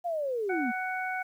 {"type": "linear sweep", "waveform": "sine", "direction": "down", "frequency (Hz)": [715, 215.6], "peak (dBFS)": -28, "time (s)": [0.04, 0.72], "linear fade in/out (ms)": 20}
{"type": "harmonic tone", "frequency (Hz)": 744, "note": "F#5", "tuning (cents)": 9, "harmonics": [1, 2, 3], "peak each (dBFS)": [-33, -34, -37], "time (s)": [0.49, 1.23], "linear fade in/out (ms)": 10}
{"effects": ["10-bit"]}